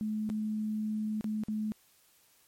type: tone with dropouts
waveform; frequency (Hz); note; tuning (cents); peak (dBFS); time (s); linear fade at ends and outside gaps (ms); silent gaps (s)
sine; 214.7; A3; -42; -30; 0.01-1.72; 0; 0.292-0.3 / 1.21-1.243 / 1.436-1.484
effects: white hiss -65 dBFS RMS until 2.47 s + MP3 64 kbps